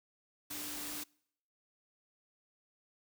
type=tone in noise; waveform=sine; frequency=295.5 Hz; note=D4; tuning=11 cents sharp; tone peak=-49 dBFS; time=0.5-1.04 s; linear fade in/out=10 ms; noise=white; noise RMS=-42 dBFS; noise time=0.5-1.04 s; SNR=-10 dB; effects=noise-tail reverb RT60 0.7 s tail -26 dB re dry